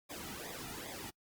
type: noise with flanger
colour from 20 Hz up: pink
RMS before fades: -45 dBFS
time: 0.09-1.11 s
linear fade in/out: 20 ms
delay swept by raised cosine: 0.69 to 1.89 ms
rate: 2.5 Hz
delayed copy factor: -0.9
effects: noise-tail reverb RT60 0.1 s tail -25 dB re dry + Opus 48 kbps